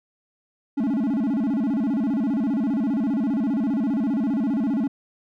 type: tone with vibrato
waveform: triangle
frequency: 246.9 Hz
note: B3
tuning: in tune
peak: -18 dBFS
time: 0.77-4.88 s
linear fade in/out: 10 ms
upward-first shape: square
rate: 15 Hz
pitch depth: 230 cents each way
effects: none